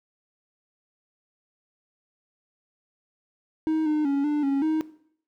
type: tone with pitch steps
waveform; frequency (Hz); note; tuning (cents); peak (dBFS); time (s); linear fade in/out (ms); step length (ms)
triangle; 315.4 / 304.1 / 279.5 / 296.5 / 275.8 / 314.1; D#4 / D#4 / C#4 / D4 / C#4 / D#4; +24 / -40 / +14 / +17 / -9 / +16; -19; 3.67-4.81; 0; 190
effects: noise-tail reverb RT60 0.6 s tail -17 dB re dry